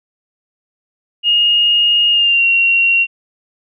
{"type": "tone with pitch glide", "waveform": "sine", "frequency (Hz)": [2854, 2747], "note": ["F7", "F7"], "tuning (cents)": [37, -29], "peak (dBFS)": -9, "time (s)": [1.23, 3.07], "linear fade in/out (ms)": 50, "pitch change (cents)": -66, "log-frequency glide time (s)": [2.1, 2.45], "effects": []}